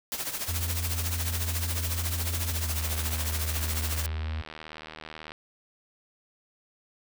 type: noise with tremolo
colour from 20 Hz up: white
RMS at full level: -30 dBFS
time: 0.12-4.06 s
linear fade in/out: 0 ms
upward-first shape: triangle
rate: 14 Hz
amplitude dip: 75%
type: tone with pitch glide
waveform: triangle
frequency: 83.9 to 78.73 Hz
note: E2 to D#2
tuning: +31 to +21 cents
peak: -27 dBFS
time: 0.48-4.42 s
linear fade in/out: 10 ms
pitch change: -110 cents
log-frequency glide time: 2.52-2.73 s
type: click train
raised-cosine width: 0.3 ms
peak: -24 dBFS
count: 198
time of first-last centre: 2.8-5.319 s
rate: 78.2 Hz
effects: none